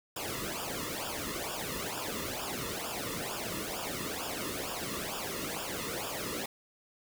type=noise with flanger; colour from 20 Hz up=pink; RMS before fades=-37 dBFS; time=0.16-6.46 s; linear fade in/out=5 ms; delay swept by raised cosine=0.48 to 1.32 ms; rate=2.2 Hz; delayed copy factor=-0.85; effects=none